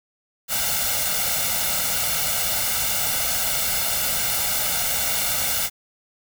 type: noise with comb filter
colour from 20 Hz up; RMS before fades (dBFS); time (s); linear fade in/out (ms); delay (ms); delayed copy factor
white; -23; 0.48-5.7; 50; 1.4; +0.8
effects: none